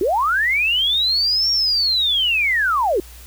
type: linear two-way sweep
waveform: sine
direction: up then down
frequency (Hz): 329.6 to 5588 to 329.6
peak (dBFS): -15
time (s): 0.01-3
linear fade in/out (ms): 2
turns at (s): 1.51
effects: added 60 Hz sine -39 dBFS peak until 3.26 s + white hiss -44 dBFS RMS until 3.26 s